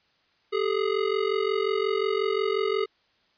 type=ring-modulated tone; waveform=square; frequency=415 Hz; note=G#4; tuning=1 cent flat; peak=-21 dBFS; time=0.52-2.86 s; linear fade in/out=20 ms; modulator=22.8 Hz; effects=white hiss -66 dBFS RMS until 3.37 s + resampled to 11025 Hz